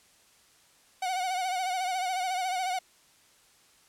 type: tone with vibrato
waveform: 45% pulse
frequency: 740 Hz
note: F#5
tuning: in tune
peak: -28 dBFS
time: 1.02-2.79 s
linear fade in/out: 5 ms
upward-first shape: sine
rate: 14 Hz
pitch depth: 59 cents each way
effects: white hiss -61 dBFS RMS until 3.88 s + low-pass 10000 Hz 12 dB/octave